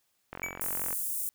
click train, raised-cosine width 0.5 ms, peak -23 dBFS, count 28, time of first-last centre 0.33-0.929 s, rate 45.1 Hz
square tone with exponential decay, 2292 Hz, D7, 43 cents flat, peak -29 dBFS, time 0.43-0.64 s, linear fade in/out 2 ms, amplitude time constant 44 ms
white high-pass noise, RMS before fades -33 dBFS, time 0.61-1.29 s, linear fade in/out 0 ms, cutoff 8500 Hz, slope 24 dB/octave
effects white hiss -74 dBFS RMS until 1.34 s

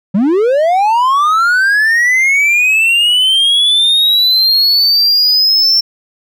triangle linear sweep, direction up, 176.6 to 5420 Hz, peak -6 dBFS, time 0.14-5.81 s, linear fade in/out 10 ms, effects none

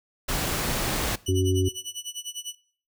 pink noise, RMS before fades -27 dBFS, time 0.28-1.16 s, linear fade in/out 10 ms
20% pulse tone with tremolo, 2960 Hz, F#7, in tune, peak -25 dBFS, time 1.26-2.55 s, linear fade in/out 5 ms, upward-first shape sine, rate 10 Hz, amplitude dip 95%
harmonic tone, 93.4 Hz, F#2, 17 cents sharp, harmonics 1 / 3 / 4, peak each -22 / -28 / -25 dBFS, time 1.28-1.69 s, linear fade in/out 10 ms
effects noise-tail reverb RT60 0.5 s tail -21 dB re dry

